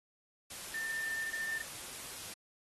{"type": "tone in noise", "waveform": "sine", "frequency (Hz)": 1792, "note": "A6", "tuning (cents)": 31, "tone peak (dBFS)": -35, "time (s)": [0.74, 1.62], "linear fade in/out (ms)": 5, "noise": "white", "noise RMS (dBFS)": -45, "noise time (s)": [0.5, 2.34], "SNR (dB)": 7, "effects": ["AAC 32 kbps"]}